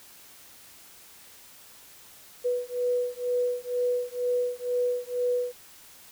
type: beating tone pair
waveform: sine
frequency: 491 / 493.1 Hz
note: B4 / B4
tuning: -10 / -3 cents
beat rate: 2.1 Hz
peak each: -28 dBFS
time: 2.44-5.53 s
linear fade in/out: 20 ms
effects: white hiss -51 dBFS RMS until 6.11 s